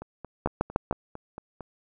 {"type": "two click trains", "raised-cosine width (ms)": 1, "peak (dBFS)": [-9, -24], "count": [4, 8], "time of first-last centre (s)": [[0.46, 0.911], [0.02, 1.607]], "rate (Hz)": [6.65, 4.41], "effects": []}